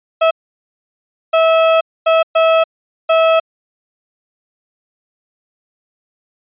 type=tone bursts at uneven times; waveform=35% pulse; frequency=650 Hz; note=E5; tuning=24 cents flat; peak=-7 dBFS; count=5; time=0.21-0.31 / 1.33-1.81 / 2.06-2.23 / 2.35-2.64 / 3.09-3.4 s; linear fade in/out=10 ms; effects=resampled to 8000 Hz